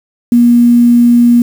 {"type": "tone with quantisation", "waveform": "sine", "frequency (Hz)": 239.1, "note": "A#3", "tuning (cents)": 44, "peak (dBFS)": -3, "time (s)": [0.32, 1.42], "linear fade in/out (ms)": 2, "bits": 5, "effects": []}